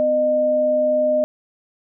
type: tone pair together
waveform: sine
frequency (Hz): 253.4 / 610.6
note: B3 / D#5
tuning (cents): +45 / -33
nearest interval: octave + minor third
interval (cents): 1522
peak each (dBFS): -26 / -15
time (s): 0-1.24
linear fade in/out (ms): 0
effects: none